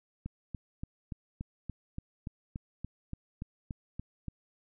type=click train; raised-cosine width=5 ms; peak=-25 dBFS; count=15; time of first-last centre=0.26-4.283 s; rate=3.48 Hz; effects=none